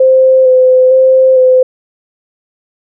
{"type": "tone with vibrato", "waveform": "sine", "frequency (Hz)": 517, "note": "C5", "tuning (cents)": -21, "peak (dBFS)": -3, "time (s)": [0, 1.63], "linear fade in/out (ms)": 5, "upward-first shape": "square", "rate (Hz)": 1.1, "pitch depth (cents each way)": 16, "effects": []}